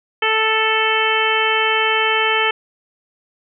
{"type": "harmonic tone", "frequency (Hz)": 440, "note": "A4", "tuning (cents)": 0, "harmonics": [1, 2, 3, 4, 5, 6, 7], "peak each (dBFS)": [-22, -22, -22, -22, -22, -22, -22], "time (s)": [0.22, 2.51], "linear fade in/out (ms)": 5, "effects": []}